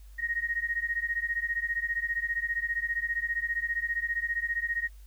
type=beating tone pair; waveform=sine; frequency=1864.7 / 1879.7 Hz; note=A#6 / A#6; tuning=0 / +14 cents; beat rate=15 Hz; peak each=-31 dBFS; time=0.18-4.89 s; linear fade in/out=20 ms; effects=added 50 Hz sine -46 dBFS peak until 5.06 s + white hiss -64 dBFS RMS until 5.06 s